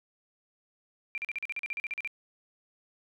sine tone bursts, 2372 Hz, D7, 17 cents sharp, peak -31 dBFS, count 14, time 1.15-2.075 s, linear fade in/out 0 ms, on 28 ms, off 41 ms, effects none

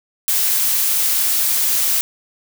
blue noise, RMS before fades -17 dBFS, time 0.28-2.01 s, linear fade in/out 0 ms, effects none

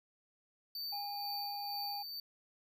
square tone with tremolo, 4577 Hz, D8, 45 cents flat, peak -39 dBFS, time 0.75-2.2 s, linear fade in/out 2 ms, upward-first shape sine, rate 2.1 Hz, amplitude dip 40%
triangle tone, 813 Hz, G#5, 37 cents flat, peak -39 dBFS, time 0.92-2.03 s, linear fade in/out 10 ms
effects none

